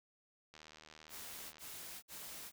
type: click train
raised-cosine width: 0.2 ms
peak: -38 dBFS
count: 82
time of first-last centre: 0.54-1.582 s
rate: 77.7 Hz
type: noise bursts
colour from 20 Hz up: white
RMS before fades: -49 dBFS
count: 3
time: 1.09-2.52 s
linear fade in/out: 50 ms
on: 440 ms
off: 55 ms
effects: none